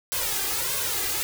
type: noise with flanger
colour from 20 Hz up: white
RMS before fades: -27 dBFS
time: 0.12-1.23 s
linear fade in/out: 0 ms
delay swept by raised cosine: 1.9 to 2.51 ms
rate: 1.6 Hz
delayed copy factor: +0.85
effects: none